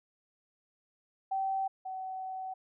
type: tone pair in turn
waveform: sine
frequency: 772 / 755.2 Hz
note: G5 / F#5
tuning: -27 / +35 cents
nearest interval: unison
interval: 38 cents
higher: first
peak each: -29 / -36 dBFS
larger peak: first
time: 1.31-1.68 / 1.85-2.54 s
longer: second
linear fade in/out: 10 ms
effects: none